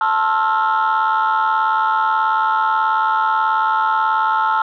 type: chord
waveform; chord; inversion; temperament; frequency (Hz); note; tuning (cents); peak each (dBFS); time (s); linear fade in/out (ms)
sine; F major seventh; first; equal with one note detuned; 880 / 1064.8 / 1318.5 / 1396.9; A5 / C6 / E6 / F6; 0 / +30 / 0 / 0; -16 / -21 / -18 / -20; 0.01-4.62; 2
effects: tanh soft clip ceiling -9 dBFS